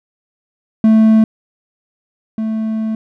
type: tone pair in turn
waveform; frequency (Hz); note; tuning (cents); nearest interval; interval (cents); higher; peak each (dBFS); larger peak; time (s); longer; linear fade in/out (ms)
triangle; 220 / 220; A3 / A3; 0 / 0; unison; 0; neither; -4 / -14; first; 0.84-1.24 / 2.38-2.95; second; 2
effects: none